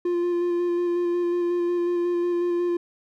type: tone with vibrato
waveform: triangle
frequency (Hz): 349.2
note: F4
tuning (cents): 0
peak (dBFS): -19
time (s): 0.05-2.77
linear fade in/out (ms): 5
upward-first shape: square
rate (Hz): 5.5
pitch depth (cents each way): 12
effects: none